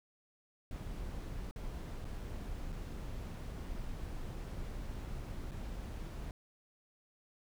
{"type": "noise with dropouts", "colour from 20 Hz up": "brown", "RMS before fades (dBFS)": -42, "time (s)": [0.71, 6.31], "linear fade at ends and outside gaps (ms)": 1, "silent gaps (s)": [[1.511, 1.56], [2.045, 2.051], [2.722, 2.726], [5.511, 5.517]], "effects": []}